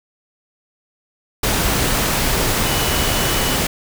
sine tone in noise, 2960 Hz, F#7, in tune, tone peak -27 dBFS, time 2.66-3.56 s, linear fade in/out 5 ms, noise pink, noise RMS -18 dBFS, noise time 1.43-3.67 s, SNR -12 dB, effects none

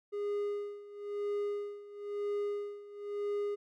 triangle tone with tremolo, 410 Hz, G#4, 22 cents flat, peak -29 dBFS, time 0.12-3.56 s, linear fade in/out 20 ms, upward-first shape sine, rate 1 Hz, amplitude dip 85%, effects none

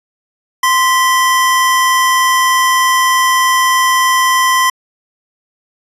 square tone pair together, 1040 / 1963.3 Hz, C6 / B6, -11 / -11 cents, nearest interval major seventh, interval 1100 cents, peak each -11 / -15 dBFS, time 0.63-4.7 s, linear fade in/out 5 ms, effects resampled to 32000 Hz

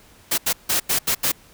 white noise bursts at uneven times, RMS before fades -20 dBFS, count 6, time 0.31-0.38 / 0.46-0.53 / 0.69-0.8 / 0.89-0.99 / 1.07-1.15 / 1.23-1.32 s, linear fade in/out 10 ms, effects pink hiss -51 dBFS RMS until 1.53 s

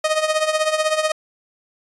sawtooth tone with tremolo, 622.3 Hz, D#5, in tune, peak -10 dBFS, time 0.04-1.12 s, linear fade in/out 5 ms, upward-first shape triangle, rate 16 Hz, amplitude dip 80%, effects resampled to 24000 Hz

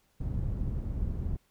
white low-pass noise, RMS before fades -32 dBFS, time 0.2-1.37 s, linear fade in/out 10 ms, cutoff 100 Hz, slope 12 dB/octave, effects pink hiss -70 dBFS RMS until 1.5 s

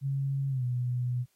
sine tone with pitch glide, 137.3 to 123.74 Hz, C#3 to B2, -16 to +4 cents, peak -27 dBFS, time 0.01-1.26 s, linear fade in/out 50 ms, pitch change -180 cents, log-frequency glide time 0.49-0.64 s, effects white hiss -72 dBFS RMS until 1.35 s + AAC 48 kbps

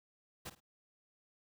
pink noise with echo, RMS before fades -45 dBFS, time 0.45-0.5 s, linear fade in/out 10 ms, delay 52 ms, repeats 2, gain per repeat -13 dB, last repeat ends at 0.604 s, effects none

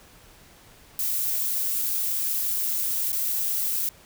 violet noise with dropouts, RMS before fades -26 dBFS, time 0.99-3.89 s, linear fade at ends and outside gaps 2 ms, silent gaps 3.12-3.128 s, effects pink hiss -52 dBFS RMS until 4.05 s

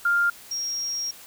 sine tone pair in turn, 1400 / 5600 Hz, F6 / F8, +4 / +4 cents, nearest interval 2 octaves, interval 2400 cents, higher second, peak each -18 / -26 dBFS, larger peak first, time 0.05-0.3 / 0.51-1.11 s, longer second, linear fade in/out 5 ms, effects white hiss -46 dBFS RMS until 1.26 s

